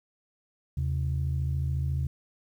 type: tone pair together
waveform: sine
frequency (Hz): 79.48 / 133.5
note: D#2 / C3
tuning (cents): +37 / +35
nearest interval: major sixth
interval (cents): 898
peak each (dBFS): -27 / -28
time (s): 0.77-2.07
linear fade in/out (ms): 5
effects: tanh soft clip ceiling -20 dBFS + 10-bit